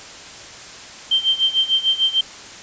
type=tone with tremolo; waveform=sine; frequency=3136 Hz; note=G7; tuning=in tune; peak=-12 dBFS; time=1.11-2.21 s; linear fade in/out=5 ms; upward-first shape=sine; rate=6.7 Hz; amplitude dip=85%; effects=white hiss -37 dBFS RMS until 2.62 s + resampled to 16000 Hz